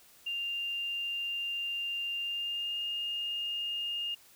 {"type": "tone with pitch glide", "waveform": "sine", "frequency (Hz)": [2794, 2830], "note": ["F7", "F7"], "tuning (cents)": [0, 22], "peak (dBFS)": -32, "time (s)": [0.26, 4.15], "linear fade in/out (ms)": 10, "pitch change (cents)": 22, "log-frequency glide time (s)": [2.2, 2.82], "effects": ["white hiss -59 dBFS RMS until 4.35 s"]}